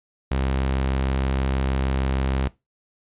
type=tone; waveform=sawtooth; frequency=66.4 Hz; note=C2; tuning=26 cents sharp; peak=-17 dBFS; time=0.31-2.48 s; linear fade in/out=5 ms; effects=noise-tail reverb RT60 0.2 s tail -19 dB re dry + resampled to 8000 Hz